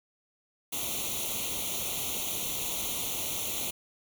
white noise with comb filter, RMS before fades -33 dBFS, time 0.72-3.71 s, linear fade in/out 10 ms, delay 0.3 ms, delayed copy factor +0.95, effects none

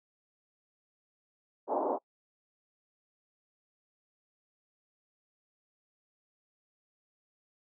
white band-pass noise, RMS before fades -31 dBFS, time 1.67-1.99 s, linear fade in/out 50 ms, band 270 to 940 Hz, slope 48 dB/octave, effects noise-tail reverb RT60 0.1 s tail -25 dB re dry

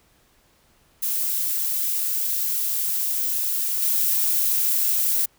violet noise with level steps, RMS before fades -24 / -21 dBFS, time 1.02-5.26 s, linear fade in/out 10 ms, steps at 3.82 s, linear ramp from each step 2 ms, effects pink hiss -60 dBFS RMS until 5.38 s

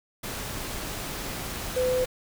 sine tone in noise, 507 Hz, B4, 45 cents sharp, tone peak -22 dBFS, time 1.76-2.05 s, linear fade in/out 10 ms, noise pink, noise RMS -34 dBFS, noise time 0.23-2.06 s, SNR +9 dB, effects none

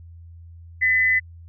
sine tone pair together, 1791 / 2010 Hz, A6 / B6, +30 / +30 cents, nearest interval major second, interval 200 cents, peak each -25 / -16 dBFS, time 0.81-1.2 s, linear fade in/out 20 ms, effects added 84 Hz sine -40 dBFS peak until 1.48 s

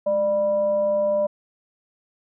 sine tone with frequency modulation, 596 Hz, D5, 25 cents sharp, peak -18 dBFS, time 0.06-1.27 s, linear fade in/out 10 ms, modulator 387 Hz, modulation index 0.31, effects none

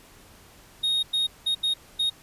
triangle tone bursts at uneven times, 3729 Hz, A#7, in tune, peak -20 dBFS, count 5, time 0.83-1.03 / 1.13-1.27 / 1.46-1.55 / 1.63-1.74 / 1.99-2.1 s, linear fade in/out 10 ms, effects pink hiss -52 dBFS RMS until 2.22 s + resampled to 32000 Hz

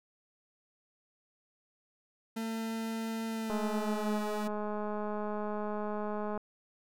40% pulse tone with pitch glide, 224.5 to 212 Hz, A3 to G#3, +35 to +36 cents, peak -33 dBFS, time 2.36-4.48 s, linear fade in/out 10 ms, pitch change -99 cents, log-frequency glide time 3.28-4.23 s
click train, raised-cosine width 1 ms, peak -24 dBFS, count 605, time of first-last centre 3.5-6.376 s, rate 210 Hz
effects none

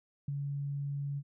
sine tone with ADSR envelope, 141.6 Hz, C#3, 37 cents sharp, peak -30 dBFS, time 0.28-1.23 s, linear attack 4 ms, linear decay 17 ms, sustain -3 dB, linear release 52 ms, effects none

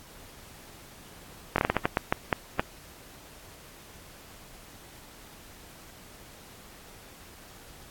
slowing click train, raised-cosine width 0.5 ms, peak -7 dBFS, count 11, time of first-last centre 1.56-2.595 s, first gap 22 ms, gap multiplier 1.32, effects pink hiss -50 dBFS RMS until 7.9 s + AAC 64 kbps

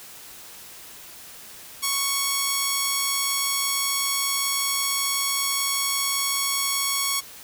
5% pulse tone, 1108.7 Hz, C#6, in tune, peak -10 dBFS, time 1.82-7.21 s, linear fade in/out 20 ms, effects white hiss -43 dBFS RMS until 7.43 s

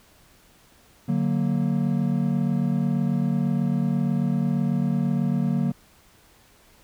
triangle chord, D augmented, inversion none, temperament equal, 146.83 / 185 / 233.1 Hz, D3 / F#3 / A#3, 0 / 0 / 0 cents, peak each -23 dBFS, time 1.08-5.72 s, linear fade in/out 10 ms, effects pink hiss -56 dBFS RMS until 6.83 s

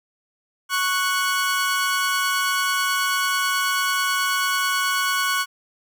sawtooth tone pair together, 1107.7 / 1480 Hz, C#6 / F#6, -2 / 0 cents, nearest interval perfect fourth, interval 502 cents, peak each -19 dBFS, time 0.69-5.46 s, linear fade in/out 50 ms, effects none

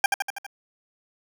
20% pulse tone with echo, 796 Hz, G5, 26 cents sharp, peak -10 dBFS, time 0.04-0.06 s, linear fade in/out 2 ms, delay 81 ms, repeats 5, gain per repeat -4 dB, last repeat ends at 0.465 s, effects none

